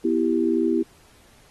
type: chord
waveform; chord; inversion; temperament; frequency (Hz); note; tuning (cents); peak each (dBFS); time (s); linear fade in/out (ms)
sine; E minor; second; equal; 246.9 / 329.6 / 392; B3 / E4 / G4; 0 / 0 / 0; -24 / -21 / -24; 0.04-0.83; 10
effects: pink hiss -55 dBFS RMS until 1.5 s + AAC 32 kbps